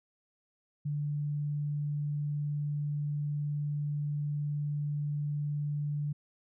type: tone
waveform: sine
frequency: 146.83 Hz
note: D3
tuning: in tune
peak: -30 dBFS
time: 0.85-6.13 s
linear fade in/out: 10 ms
effects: none